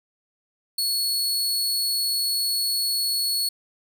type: tone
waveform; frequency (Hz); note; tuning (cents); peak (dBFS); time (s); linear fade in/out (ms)
sawtooth; 4381; C#8; -21; -19; 0.78-3.49; 5
effects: none